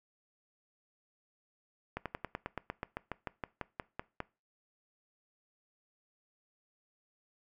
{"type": "slowing click train", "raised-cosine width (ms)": 0.5, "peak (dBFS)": -21, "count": 17, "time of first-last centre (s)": [1.97, 4.204], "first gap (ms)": 87, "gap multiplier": 1.06, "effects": ["noise-tail reverb RT60 0.3 s tail -21 dB re dry"]}